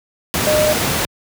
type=tone in noise; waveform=sine; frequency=610 Hz; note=D#5; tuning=34 cents flat; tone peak=-13 dBFS; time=0.47-0.73 s; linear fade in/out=0 ms; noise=pink; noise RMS=-18 dBFS; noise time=0.34-1.05 s; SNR=+2 dB; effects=high-pass 80 Hz 12 dB/octave